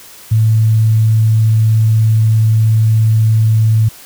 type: tone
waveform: sine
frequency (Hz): 110.4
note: A2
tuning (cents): +6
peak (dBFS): -7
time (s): 0.31-3.89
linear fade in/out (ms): 10
effects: white hiss -37 dBFS RMS until 4.05 s